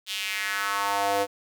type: tone with high-pass filter sweep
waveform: square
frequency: 100.2 Hz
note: G2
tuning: 38 cents sharp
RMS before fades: -27 dBFS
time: 0.06-1.27 s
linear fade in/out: 50 ms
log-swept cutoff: 3400 to 510 Hz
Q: 2.8
effects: 9-bit